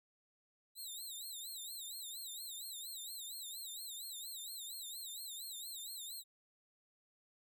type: tone with vibrato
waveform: 15% pulse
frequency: 3898 Hz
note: B7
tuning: 23 cents flat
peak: -38 dBFS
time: 0.75-6.24 s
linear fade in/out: 50 ms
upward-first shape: sine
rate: 4.3 Hz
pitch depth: 150 cents each way
effects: none